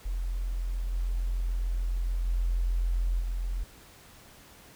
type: tone with level steps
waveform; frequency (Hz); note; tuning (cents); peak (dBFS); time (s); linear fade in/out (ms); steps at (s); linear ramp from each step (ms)
sine; 43.38; F1; -11; -28 / -26 / -24 / -28; 0.05-3.64; 10; 0.92 / 2.26 / 3.19; 20
effects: pink hiss -53 dBFS RMS until 4.75 s